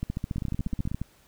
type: two click trains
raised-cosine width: 5 ms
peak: -17 / -19 dBFS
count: 15 / 10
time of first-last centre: 0.03-1.016 / 0.36-0.916 s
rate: 14.2 / 16.2 Hz
effects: pink hiss -60 dBFS RMS until 1.27 s